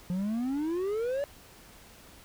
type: exponential sweep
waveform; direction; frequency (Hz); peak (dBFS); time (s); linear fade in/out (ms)
triangle; up; 174.61 to 583; -26; 0.1-1.24; 0
effects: pink hiss -53 dBFS RMS until 2.24 s